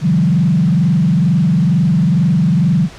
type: tone with frequency modulation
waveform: sine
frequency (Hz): 167.7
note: E3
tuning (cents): +30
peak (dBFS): -9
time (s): 0.01-2.89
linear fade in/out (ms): 50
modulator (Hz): 22.2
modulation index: 1.3
effects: pink hiss -36 dBFS RMS until 2.98 s + low-pass 6000 Hz 12 dB/octave